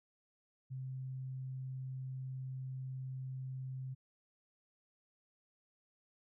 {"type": "tone", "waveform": "sine", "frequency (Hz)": 130.81, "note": "C3", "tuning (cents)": 0, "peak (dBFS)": -40, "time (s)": [0.7, 3.95], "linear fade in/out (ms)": 20, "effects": []}